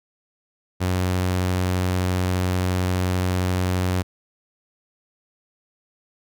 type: tone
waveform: sawtooth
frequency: 91.5 Hz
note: F#2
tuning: 19 cents flat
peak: -16 dBFS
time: 0.8-4.03 s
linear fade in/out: 20 ms
effects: none